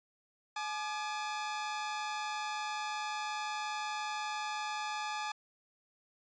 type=tone pair together; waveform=sawtooth; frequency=848.5 / 1200 Hz; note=G#5 / D6; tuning=+37 / +37 cents; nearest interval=tritone; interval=600 cents; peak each=-33 / -37 dBFS; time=0.56-5.32 s; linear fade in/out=5 ms; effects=resampled to 16000 Hz